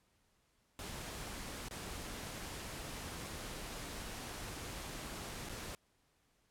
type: noise with dropouts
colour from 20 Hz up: pink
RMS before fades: -45 dBFS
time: 0.79-5.75 s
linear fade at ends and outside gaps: 1 ms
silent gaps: 1.685-1.709 / 5.489-5.494 s
effects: pink hiss -75 dBFS RMS until 6.5 s + low-pass 12000 Hz 12 dB/octave